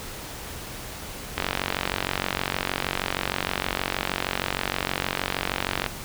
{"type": "click train", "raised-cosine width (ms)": 0.3, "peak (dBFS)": -7, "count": 209, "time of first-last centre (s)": [1.38, 5.863], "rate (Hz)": 46.4, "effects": ["pink hiss -37 dBFS RMS until 6.04 s"]}